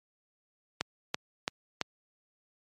click train, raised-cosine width 0.2 ms, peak -11 dBFS, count 4, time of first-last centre 0.81-1.813 s, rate 2.99 Hz, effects high-pass 100 Hz 12 dB/octave + MP3 64 kbps

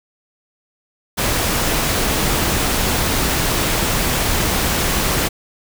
pink noise, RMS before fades -18 dBFS, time 1.17-5.29 s, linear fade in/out 20 ms, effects none

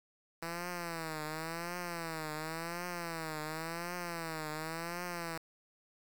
5% pulse tone with vibrato, 164.81 Hz, E3, in tune, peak -27 dBFS, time 0.42-5.38 s, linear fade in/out 5 ms, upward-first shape triangle, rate 0.92 Hz, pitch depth 140 cents each way, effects 9-bit

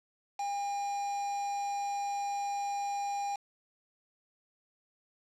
triangle tone with quantisation, 806 Hz, G5, 48 cents sharp, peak -30 dBFS, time 0.39-3.36 s, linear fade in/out 5 ms, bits 7, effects low-pass 7000 Hz 12 dB/octave

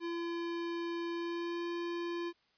square tone with pitch glide, 340 to 343.6 Hz, F4 to F4, -46 to -28 cents, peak -36 dBFS, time 0-2.33 s, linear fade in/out 50 ms, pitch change +18 cents, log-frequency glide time 1.12-1.67 s, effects white hiss -72 dBFS RMS until 2.57 s + resampled to 11025 Hz

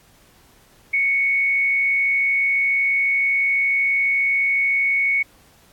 sine tone with frequency modulation, 2217 Hz, C#7, in tune, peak -16 dBFS, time 0.93-5.23 s, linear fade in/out 10 ms, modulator 132 Hz, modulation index 0.27, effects pink hiss -54 dBFS RMS until 5.72 s + AAC 64 kbps

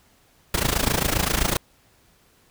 pink noise with amplitude modulation, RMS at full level -19 dBFS, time 0.54-1.57 s, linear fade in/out 2 ms, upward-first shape sine, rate 27.6 Hz, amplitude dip 85%, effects pink hiss -59 dBFS RMS until 2.5 s

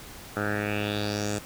10% pulse tone with low-pass filter sweep, 103.83 Hz, G#2, in tune, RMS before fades -29 dBFS, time 0.36-1.39 s, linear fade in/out 10 ms, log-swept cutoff 1300 to 8100 Hz, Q 4, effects pink hiss -44 dBFS RMS until 1.45 s

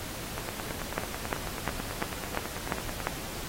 two click trains, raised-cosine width 0.5 ms, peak -19 / -12 dBFS, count 25 / 7, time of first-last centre 0.38-3.003 / 0.98-3.071 s, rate 9.15 / 2.87 Hz, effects pink hiss -39 dBFS RMS until 3.48 s + AAC 48 kbps

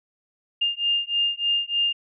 sine beating tone pair, 2811 / 2814.3 Hz, F7 / F7, +11 / +13 cents, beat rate 3.3 Hz, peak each -24 dBFS, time 0.61-1.93 s, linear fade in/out 10 ms, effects none

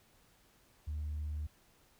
sine tone, 75.4 Hz, D2, 46 cents sharp, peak -34 dBFS, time 0.87-1.47 s, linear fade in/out 10 ms, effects tanh soft clip ceiling -33 dBFS + pink hiss -67 dBFS RMS until 1.99 s

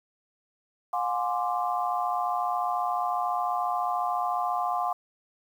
sine chord, D half-diminished seventh, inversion first, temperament equal with one note detuned, 716.4 / 830.6 / 1046.5 / 1174.7 Hz, F5 / Ab5 / C6 / D6, +44 / 0 / 0 / 0 cents, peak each -28 / -33 / -31 / -33 dBFS, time 0.93-4.93 s, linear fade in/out 5 ms, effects 9-bit

